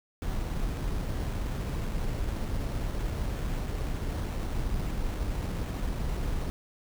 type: noise with sample-and-hold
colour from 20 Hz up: brown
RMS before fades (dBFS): -31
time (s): 0.22-6.5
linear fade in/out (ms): 0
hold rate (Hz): 4900
effects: none